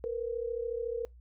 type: tone pair together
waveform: sine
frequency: 460 / 493.9 Hz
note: A#4 / B4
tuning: -23 / 0 cents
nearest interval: minor second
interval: 123 cents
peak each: -33 / -36 dBFS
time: 0.04-1.05 s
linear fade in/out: 0 ms
effects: noise-tail reverb RT60 0.2 s tail -25 dB re dry + added 60 Hz sine -51 dBFS peak until 1.2 s